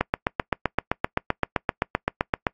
click train, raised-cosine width 0.5 ms, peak -5 dBFS, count 20, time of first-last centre 0.01-2.468 s, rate 7.73 Hz, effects noise-tail reverb RT60 0.1 s tail -25 dB re dry + AAC 64 kbps

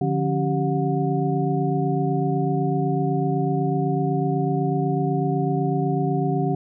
sine tone cluster, 147.1 / 175.1 / 275.3 / 387.2 / 724 Hz, D3 / F3 / C#4 / G4 / F#5, +3 / +5 / -12 / -21 / -38 cents, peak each -23 / -27 / -27 / -26 / -28 dBFS, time 0.01-6.55 s, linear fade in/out 5 ms, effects none

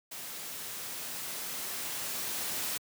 white noise with level ramp, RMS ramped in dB -42 to -34 dBFS, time 0.11-2.78 s, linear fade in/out 10 ms, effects high-pass 100 Hz 12 dB/octave

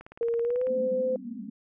click train, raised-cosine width 0.5 ms, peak -30 dBFS, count 13, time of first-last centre 0.01-0.669 s, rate 18.2 Hz
sine tone with pitch glide, 466.2 to 514.3 Hz, A#4 to C5, 0 to -30 cents, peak -24 dBFS, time 0.21-1.16 s, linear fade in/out 2 ms, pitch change +170 cents, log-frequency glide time 0.42-0.67 s
pink band-pass noise, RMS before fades -38 dBFS, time 0.67-1.5 s, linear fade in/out 10 ms, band 200 to 260 Hz, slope 96 dB/octave
effects none

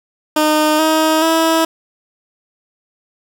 15% pulse tone with pitch steps, 306.5 / 315.7 / 325.1 Hz, D#4 / D#4 / E4, -26 / +25 / -24 cents, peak -5 dBFS, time 0.36-1.65 s, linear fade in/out 5 ms, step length 430 ms, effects none

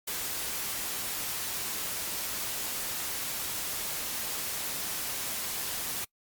white noise, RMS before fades -34 dBFS, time 0.07-6.05 s, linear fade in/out 10 ms, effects noise-tail reverb RT60 0.1 s tail -25 dB re dry + Opus 48 kbps

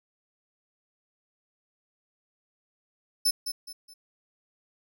sawtooth tone with echo, 5270 Hz, E8, 1 cent flat, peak -18 dBFS, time 3.25-3.31 s, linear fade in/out 10 ms, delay 210 ms, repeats 3, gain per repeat -9 dB, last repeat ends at 3.94 s, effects none

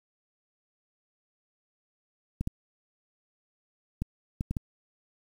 clicks, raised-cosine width 5 ms, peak -17 dBFS, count 6, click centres 2.41 / 2.474 / 4.02 / 4.409 / 4.51 / 4.568 s, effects 8-bit

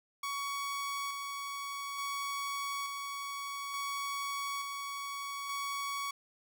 sawtooth tone with tremolo, 1122 Hz, C#6, 21 cents sharp, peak -31 dBFS, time 0.23-6.11 s, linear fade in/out 5 ms, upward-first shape square, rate 0.57 Hz, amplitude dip 30%, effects none

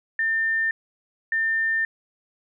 sine tone bursts at uneven times, 1800 Hz, A6, 39 cents sharp, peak -20 dBFS, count 2, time 0.19-0.71 / 1.32-1.85 s, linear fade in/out 2 ms, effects none

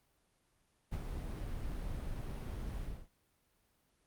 brown noise with ADSR envelope, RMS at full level -36 dBFS, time 0.91-3.09 s, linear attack 28 ms, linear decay 41 ms, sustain -4 dB, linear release 280 ms, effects pink hiss -75 dBFS RMS until 4.06 s + Opus 32 kbps

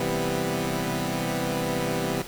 15% pulse chord, C major seventh, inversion none, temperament equal, 130.81 / 164.81 / 196 / 246.9 Hz, C3 / E3 / G3 / B3, 0 / 0 / 0 / 0 cents, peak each -25 / -24 / -25 / -25 dBFS, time 0-2.22 s, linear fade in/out 2 ms, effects pink hiss -40 dBFS RMS until 2.27 s

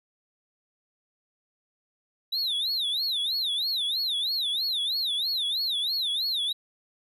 triangle tone with vibrato, 3824 Hz, A#7, 43 cents sharp, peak -24 dBFS, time 2.32-6.53 s, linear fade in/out 10 ms, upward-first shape sine, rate 3.1 Hz, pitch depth 230 cents each way, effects none

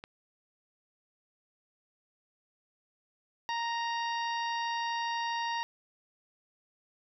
click, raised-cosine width 0.3 ms, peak -27 dBFS, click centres 0.039 s
harmonic tone, 932.3 Hz, A#5, in tune, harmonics 1 / 2 / 3 / 4 / 5 / 6, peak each -32 / -38 / -42 / -44 / -46 / -48 dBFS, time 3.49-5.63 s, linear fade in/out 0 ms
effects none

